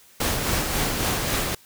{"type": "noise with tremolo", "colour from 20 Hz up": "pink", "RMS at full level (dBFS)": -23, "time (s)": [0.2, 1.55], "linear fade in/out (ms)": 5, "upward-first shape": "sine", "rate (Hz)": 3.7, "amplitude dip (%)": 35, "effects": ["white hiss -53 dBFS RMS until 1.65 s"]}